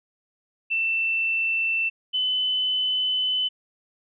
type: tone pair in turn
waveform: sine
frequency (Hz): 2675 / 3021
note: E7 / F#7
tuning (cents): +25 / +35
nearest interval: major second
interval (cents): 210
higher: second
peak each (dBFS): -21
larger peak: neither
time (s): 0.7-1.9 / 2.13-3.49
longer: second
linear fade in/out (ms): 20
effects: none